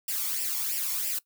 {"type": "noise with flanger", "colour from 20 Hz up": "blue", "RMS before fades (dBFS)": -30, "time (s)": [0.08, 1.19], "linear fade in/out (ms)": 5, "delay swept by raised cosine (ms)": [0.38, 0.93], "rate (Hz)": 3, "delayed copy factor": 0.65, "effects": ["noise-tail reverb RT60 0.1 s tail -20 dB re dry"]}